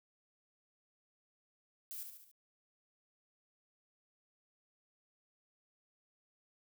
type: noise with echo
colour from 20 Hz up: violet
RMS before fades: -45 dBFS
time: 1.91-2.03 s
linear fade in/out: 0 ms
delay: 71 ms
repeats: 4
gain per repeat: -5 dB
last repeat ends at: 2.314 s
effects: none